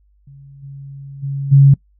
sine tone with level steps, 138.59 Hz, C#3, in tune, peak -37 / -30 / -19 / -4 dBFS, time 0.27-1.74 s, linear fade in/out 5 ms, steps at 0.62 / 1.22 / 1.51 s, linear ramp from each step 20 ms, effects noise-tail reverb RT60 0.1 s tail -23 dB re dry + added 50 Hz sine -52 dBFS peak until 1.99 s

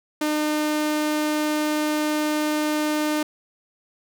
sawtooth tone, 303.1 Hz, D#4, 45 cents flat, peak -17 dBFS, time 0.21-3.23 s, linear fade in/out 5 ms, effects none

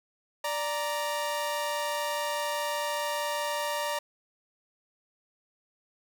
sawtooth tone pair together, 587.3 / 933.4 Hz, D5 / A#5, 0 / +2 cents, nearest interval minor sixth, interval 802 cents, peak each -28 / -28 dBFS, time 0.44-3.99 s, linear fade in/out 5 ms, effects none

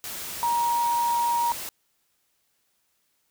sine tone in noise, 945 Hz, A#5, 23 cents sharp, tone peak -21 dBFS, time 0.43-1.52 s, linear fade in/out 0 ms, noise white, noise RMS -35 dBFS, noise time 0.04-1.69 s, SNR +11 dB, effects white hiss -71 dBFS RMS until 3.3 s

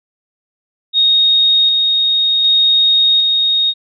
sine tone with tremolo, 3729 Hz, A#7, in tune, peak -8 dBFS, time 0.93-3.74 s, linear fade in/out 50 ms, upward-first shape square, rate 0.66 Hz, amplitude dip 25%, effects none

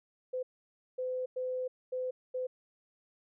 sine tone bursts at uneven times, 509 Hz, C5, 48 cents flat, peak -32 dBFS, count 5, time 0.33-0.43 / 0.98-1.26 / 1.36-1.68 / 1.92-2.11 / 2.34-2.47 s, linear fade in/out 10 ms, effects none

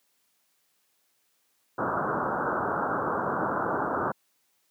white low-pass noise, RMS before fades -28 dBFS, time 1.78-4.12 s, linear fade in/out 5 ms, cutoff 1500 Hz, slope 96 dB/octave, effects white hiss -71 dBFS RMS until 4.7 s + high-pass 150 Hz 12 dB/octave

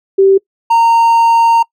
sine / triangle tone pair in turn, 388.4 / 922.2 Hz, G4 / A#5, -16 / -19 cents, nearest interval octave + minor third, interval 1497 cents, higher second, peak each -4 dBFS, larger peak neither, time 0.18-0.38 / 0.7-1.63 s, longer second, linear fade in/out 10 ms, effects noise-tail reverb RT60 0.1 s tail -24 dB re dry

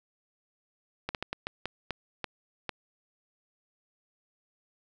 slowing click train, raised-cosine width 0.3 ms, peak -16 dBFS, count 9, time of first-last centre 1.09-2.693 s, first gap 58 ms, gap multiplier 1.34, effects none

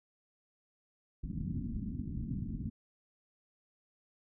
white low-pass noise, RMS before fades -38 dBFS, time 1.23-2.7 s, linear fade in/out 10 ms, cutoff 260 Hz, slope 48 dB/octave, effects none

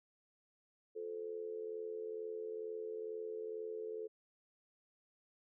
sine tone with amplitude modulation, 437 Hz, A4, 12 cents flat, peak -37 dBFS, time 0.95-4.08 s, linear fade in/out 20 ms, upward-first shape sine, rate 82.2 Hz, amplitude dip 75%, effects none

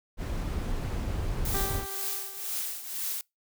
brown noise, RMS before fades -31 dBFS, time 0.17-1.86 s, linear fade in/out 50 ms
blue noise with tremolo, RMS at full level -31 dBFS, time 1.45-3.21 s, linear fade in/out 2 ms, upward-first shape triangle, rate 2 Hz, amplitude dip 75%
15% pulse tone with exponential decay, 392 Hz, G4, in tune, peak -25 dBFS, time 1.54-3.15 s, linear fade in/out 2 ms, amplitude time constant 350 ms
effects noise-tail reverb RT60 0.2 s tail -25 dB re dry

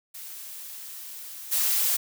blue noise with level steps, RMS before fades -40 / -24 dBFS, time 0.14-1.97 s, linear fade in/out 10 ms, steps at 1.51 s, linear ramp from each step 20 ms, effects none

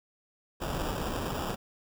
pink noise with sample-and-hold, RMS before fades -33 dBFS, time 0.6-1.56 s, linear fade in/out 20 ms, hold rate 2100 Hz, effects none

